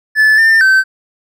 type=tone with pitch steps; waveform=triangle; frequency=1738 / 1797 / 1543 Hz; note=A6 / A6 / G6; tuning=-22 / +36 / -28 cents; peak=-4 dBFS; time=0.15-0.84 s; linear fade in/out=50 ms; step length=230 ms; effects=none